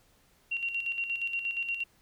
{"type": "tone with tremolo", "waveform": "sine", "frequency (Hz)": 2753, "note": "F7", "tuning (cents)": -25, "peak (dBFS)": -28, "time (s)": [0.51, 1.84], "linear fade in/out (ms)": 10, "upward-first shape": "square", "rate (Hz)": 8.5, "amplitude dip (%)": 55, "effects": ["pink hiss -65 dBFS RMS until 2.01 s"]}